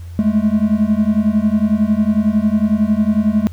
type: beating tone pair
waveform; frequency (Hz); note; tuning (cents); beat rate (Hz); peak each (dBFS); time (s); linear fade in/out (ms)
triangle; 207.7 / 218.7; G#3 / A3; 0 / -10; 11; -13; 0.19-3.47; 0
effects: added 86 Hz sine -28 dBFS peak until 3.52 s + pink hiss -49 dBFS RMS until 3.52 s